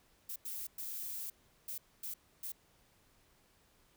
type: noise bursts at uneven times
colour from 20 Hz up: violet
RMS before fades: -42 dBFS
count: 6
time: 0.29-0.36 / 0.45-0.67 / 0.78-1.3 / 1.68-1.78 / 2.03-2.14 / 2.43-2.52 s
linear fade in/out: 5 ms
effects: pink hiss -69 dBFS RMS until 3.96 s